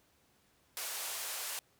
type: band-pass noise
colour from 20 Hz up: white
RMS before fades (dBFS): -40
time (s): 0.77-1.59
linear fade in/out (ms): 0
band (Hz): 460 to 14000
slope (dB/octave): 24
effects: pink hiss -70 dBFS RMS until 1.79 s + high-pass 60 Hz 12 dB/octave